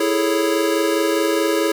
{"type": "chord", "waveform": "square", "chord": "A major seventh", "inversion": "second", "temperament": "equal", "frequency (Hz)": [329.6, 415.3, 440, 554.4], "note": ["E4", "G#4", "A4", "C#5"], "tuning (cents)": [0, 0, 0, 0], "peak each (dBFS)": [-21, -22, -26, -24], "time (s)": [0, 1.72], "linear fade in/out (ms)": 5, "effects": ["8-bit"]}